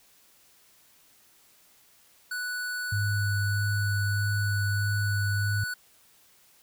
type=tone; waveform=square; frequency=1480 Hz; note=F#6; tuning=in tune; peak=-31 dBFS; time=2.31-5.74 s; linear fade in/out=5 ms
type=tone with vibrato; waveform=sine; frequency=102.1 Hz; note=G#2; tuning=29 cents flat; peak=-25 dBFS; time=2.92-5.64 s; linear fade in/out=5 ms; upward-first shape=sine; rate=1.6 Hz; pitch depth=16 cents each way
effects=white hiss -60 dBFS RMS until 6.62 s